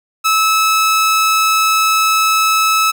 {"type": "tone", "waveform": "sawtooth", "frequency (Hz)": 1300, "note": "E6", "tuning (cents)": -24, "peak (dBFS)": -7, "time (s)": [0.24, 2.92], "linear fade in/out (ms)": 20, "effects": []}